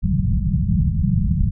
white low-pass noise, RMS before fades -18 dBFS, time 0.02-1.51 s, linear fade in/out 20 ms, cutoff 200 Hz, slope 96 dB/octave, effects none

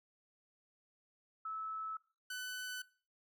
sine / sawtooth tone pair in turn, 1304 / 1500.9 Hz, E6 / F#6, -19 / +24 cents, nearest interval major second, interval 243 cents, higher second, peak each -39 / -37 dBFS, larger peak second, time 1.45-1.97 / 2.3-2.82 s, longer neither, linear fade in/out 5 ms, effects noise-tail reverb RT60 0.4 s tail -21 dB re dry

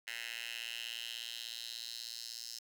10% pulse tone with high-pass filter sweep, 116.54 Hz, A#2, in tune, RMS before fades -44 dBFS, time 0.07-2.59 s, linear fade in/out 5 ms, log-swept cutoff 2200 to 5100 Hz, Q 3.5, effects none

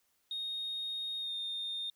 sine tone with pitch glide, 3716 to 3652 Hz, A#7 to A#7, -6 to -36 cents, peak -34 dBFS, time 0.31-1.9 s, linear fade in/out 2 ms, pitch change -30 cents, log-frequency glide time 1.19-1.33 s, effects tanh soft clip ceiling -32 dBFS + white hiss -75 dBFS RMS until 1.95 s

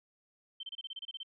sine tone bursts, 3115 Hz, G7, 12 cents flat, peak -39 dBFS, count 11, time 0.6-1.232 s, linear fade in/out 5 ms, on 32 ms, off 28 ms, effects none

